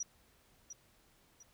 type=tone with echo; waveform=sine; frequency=5820 Hz; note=F#8; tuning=29 cents flat; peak=-35 dBFS; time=0-0.03 s; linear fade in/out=5 ms; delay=700 ms; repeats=2; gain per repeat=-9 dB; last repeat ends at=1.43 s; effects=pink hiss -68 dBFS RMS until 1.53 s